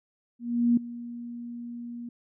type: tone with ADSR envelope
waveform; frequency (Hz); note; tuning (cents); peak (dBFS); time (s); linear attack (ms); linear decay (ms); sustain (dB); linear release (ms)
sine; 238; A#3; +36; -17; 0.39-2.09; 380; 5; -18; 4
effects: none